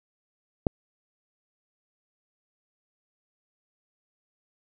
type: click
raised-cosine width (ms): 2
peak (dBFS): -8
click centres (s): 0.668
effects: none